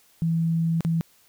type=tone with dropouts; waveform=sine; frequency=164.81 Hz; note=E3; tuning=in tune; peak=-20 dBFS; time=0.22-1.01 s; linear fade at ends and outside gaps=0 ms; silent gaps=0.807-0.849 s; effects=white hiss -59 dBFS RMS until 1.28 s